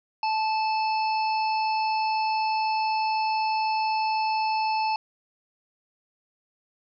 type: harmonic tone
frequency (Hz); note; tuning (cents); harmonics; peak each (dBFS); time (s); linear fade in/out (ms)
874; A5; -12; 1 / 3 / 5 / 6; -23 / -33 / -37 / -39; 0.23-4.96; 2
effects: none